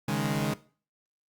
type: chord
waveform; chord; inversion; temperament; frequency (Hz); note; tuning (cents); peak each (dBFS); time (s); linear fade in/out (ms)
sawtooth; C# suspended second; none; equal; 138.59 / 155.56 / 207.7; C#3 / D#3 / G#3; 0 / 0 / 0; -27 / -27 / -26; 0.08-0.54; 5
effects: noise-tail reverb RT60 0.4 s tail -18 dB re dry + Opus 48 kbps